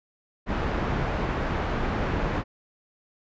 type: low-pass noise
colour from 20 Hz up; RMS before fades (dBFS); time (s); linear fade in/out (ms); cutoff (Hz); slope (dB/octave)
pink; -27; 0.46-2.44; 50; 1700; 12
effects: resampled to 16000 Hz